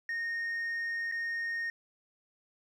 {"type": "tone with dropouts", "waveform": "sine", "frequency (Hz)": 1849, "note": "A#6", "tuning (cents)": -15, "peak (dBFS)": -29, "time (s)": [0.09, 1.7], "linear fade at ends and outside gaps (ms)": 2, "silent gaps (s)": [1.115, 1.121], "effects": ["tanh soft clip ceiling -31 dBFS", "11-bit"]}